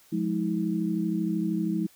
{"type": "tone cluster", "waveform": "sine", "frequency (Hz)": [177.1, 210, 320.7], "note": ["F3", "G#3", "E4"], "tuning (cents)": [24, 19, -48], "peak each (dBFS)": -29, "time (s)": [0.12, 1.87], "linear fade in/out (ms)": 10, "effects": ["white hiss -58 dBFS RMS until 1.95 s"]}